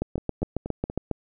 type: two click trains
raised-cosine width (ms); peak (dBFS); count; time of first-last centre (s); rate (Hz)
2; -12 / -18; 9 / 4; 0.02-1.113 / 0.18-0.899; 7.32 / 4.17
effects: none